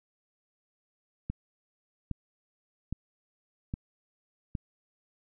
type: click train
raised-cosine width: 5 ms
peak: -20 dBFS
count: 5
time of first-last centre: 1.3-4.552 s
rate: 1.23 Hz
effects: none